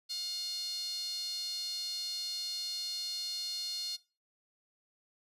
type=tone with high-pass filter; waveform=sawtooth; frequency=715 Hz; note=F5; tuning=41 cents sharp; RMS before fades=-38 dBFS; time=0.09-3.97 s; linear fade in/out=20 ms; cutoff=4300 Hz; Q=7.6; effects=noise-tail reverb RT60 0.3 s tail -17 dB re dry + resampled to 32000 Hz